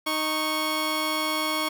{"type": "tone pair together", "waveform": "15% pulse", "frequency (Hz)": [309.8, 1104], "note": ["D#4", "C#6"], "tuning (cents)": [-7, -7], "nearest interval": "octave + minor seventh", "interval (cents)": 2200, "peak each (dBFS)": [-22, -20], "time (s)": [0.06, 1.69], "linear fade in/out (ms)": 10, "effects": []}